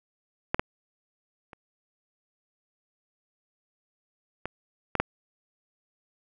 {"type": "clicks", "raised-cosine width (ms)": 0.5, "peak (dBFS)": [-8, -8, -29, -16, -10, -7], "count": 6, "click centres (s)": [0.545, 0.595, 1.532, 4.456, 4.953, 5], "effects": []}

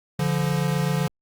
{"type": "tone pair together", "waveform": "square", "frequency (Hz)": [144.19, 172], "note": ["D3", "F3"], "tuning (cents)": [-31, -26], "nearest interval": "minor third", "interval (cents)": 305, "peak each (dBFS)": [-24, -25], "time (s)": [0.19, 1.08], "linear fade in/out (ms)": 5, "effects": ["Opus 48 kbps"]}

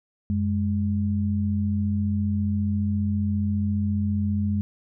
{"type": "tone pair together", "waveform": "sine", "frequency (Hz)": [92.1, 206.8], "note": ["F#2", "G#3"], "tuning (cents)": [-7, -7], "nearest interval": "octave + major second", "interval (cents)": 1400, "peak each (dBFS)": -24, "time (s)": [0.3, 4.61], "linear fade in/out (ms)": 0, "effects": []}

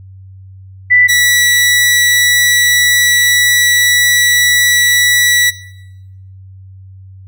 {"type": "tone pair in turn", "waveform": ["sine", "sawtooth"], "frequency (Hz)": [1981, 1950.3], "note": ["B6", "B6"], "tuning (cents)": [5, -22], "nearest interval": "unison", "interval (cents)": 27, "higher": "first", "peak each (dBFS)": -4, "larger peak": "neither", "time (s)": [[0.9, 1.08], [1.08, 5.51]], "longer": "second", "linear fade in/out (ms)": 20, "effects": ["noise-tail reverb RT60 0.9 s tail -20 dB re dry", "added 95 Hz sine -32 dBFS peak until 7.27 s"]}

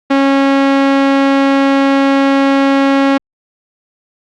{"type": "tone", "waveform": "sawtooth", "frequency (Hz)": 274.3, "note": "C#4", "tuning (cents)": -18, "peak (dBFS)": -4, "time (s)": [0.1, 3.18], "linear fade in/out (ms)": 10, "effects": ["low-pass 3000 Hz 12 dB/octave", "Opus 48 kbps"]}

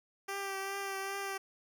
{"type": "tone with vibrato", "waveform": "10% pulse", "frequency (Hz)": 392, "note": "G4", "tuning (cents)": 0, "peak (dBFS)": -28, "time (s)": [0.28, 1.38], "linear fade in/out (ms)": 10, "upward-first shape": "triangle", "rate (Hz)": 2.5, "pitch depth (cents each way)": 25, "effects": []}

